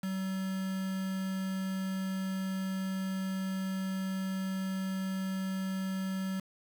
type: tone with quantisation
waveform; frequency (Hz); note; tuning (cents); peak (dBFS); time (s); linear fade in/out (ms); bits
triangle; 190.3; F#3; +49; -30; 0.03-6.4; 5; 7
effects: none